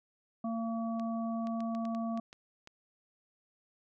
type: harmonic tone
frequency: 227.6 Hz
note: A#3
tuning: 41 cents flat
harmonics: 1 / 3 / 5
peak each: -33 / -39 / -45 dBFS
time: 0.44-2.2 s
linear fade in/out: 5 ms
type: clicks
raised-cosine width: 0.2 ms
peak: -32 dBFS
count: 9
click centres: 0.997 / 1.471 / 1.605 / 1.75 / 1.853 / 1.949 / 2.175 / 2.329 / 2.674 s
effects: none